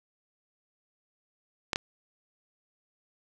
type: clicks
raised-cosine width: 0.2 ms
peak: -10 dBFS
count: 2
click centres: 1.732 / 1.759 s
effects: none